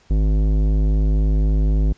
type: tone with tanh clipping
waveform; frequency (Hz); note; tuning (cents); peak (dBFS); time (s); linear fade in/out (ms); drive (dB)
sine; 51.91; G#1; 0; -16; 0.1-1.93; 10; 15
effects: pink hiss -55 dBFS RMS until 1.97 s + resampled to 16000 Hz